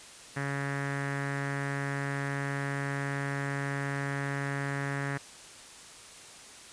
sawtooth tone with low-pass filter, 139.8 Hz, C#3, 15 cents sharp, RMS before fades -33 dBFS, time 0.36-5.18 s, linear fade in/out 10 ms, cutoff 1800 Hz, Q 5, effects white hiss -49 dBFS RMS until 6.72 s + resampled to 22050 Hz

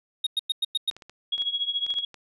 triangle tone bursts, 3729 Hz, A#7, in tune, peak -20 dBFS, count 6, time 0.24-0.902 s, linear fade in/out 5 ms, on 27 ms, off 100 ms
clicks, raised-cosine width 0.2 ms, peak -27 dBFS, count 11, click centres 0.912 / 0.966 / 1.022 / 1.096 / 1.38 / 1.42 / 1.865 / 1.904 / 1.94 / 1.986 / 2.143 s
sine tone with tremolo, 3322 Hz, G#7, in tune, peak -21 dBFS, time 1.32-2.05 s, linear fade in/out 5 ms, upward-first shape triangle, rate 14 Hz, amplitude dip 90%
effects resampled to 32000 Hz

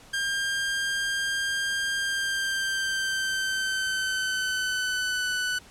sawtooth tone with pitch glide, 1600 to 1492.9 Hz, G6 to F#6, +35 to +15 cents, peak -22 dBFS, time 0.13-5.59 s, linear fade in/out 10 ms, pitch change -120 cents, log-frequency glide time 1.95-5.29 s, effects pink hiss -51 dBFS RMS until 5.7 s + low-pass 10000 Hz 12 dB/octave

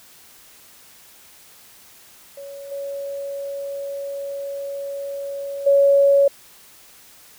sine tone with level steps, 559 Hz, C#5, 14 cents sharp, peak -33 / -26 / -11 dBFS, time 2.37-6.28 s, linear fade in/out 5 ms, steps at 2.71 / 5.66 s, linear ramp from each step 10 ms, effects white hiss -48 dBFS RMS until 7.38 s

